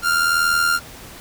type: tone with amplitude modulation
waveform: 45% pulse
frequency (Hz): 1396.9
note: F6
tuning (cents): 0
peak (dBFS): -13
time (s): 0.02-0.8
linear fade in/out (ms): 50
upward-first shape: sine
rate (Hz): 81.1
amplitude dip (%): 55
effects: pink hiss -39 dBFS RMS until 1.2 s